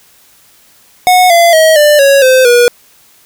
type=tone with pitch steps; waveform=square; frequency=731 / 682 / 636.4 / 593.8 / 554 / 516.9 / 482.3 Hz; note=F#5 / F5 / D#5 / D5 / C#5 / C5 / B4; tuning=-21 / -41 / +39 / +19 / -1 / -21 / -41 cents; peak=-4 dBFS; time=1.07-2.68 s; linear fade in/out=0 ms; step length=230 ms; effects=white hiss -45 dBFS RMS until 3.25 s